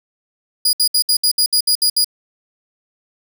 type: tone bursts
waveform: sawtooth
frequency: 4895 Hz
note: D#8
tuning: 29 cents flat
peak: -9 dBFS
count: 10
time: 0.65-2.045 s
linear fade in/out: 5 ms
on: 81 ms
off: 65 ms
effects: none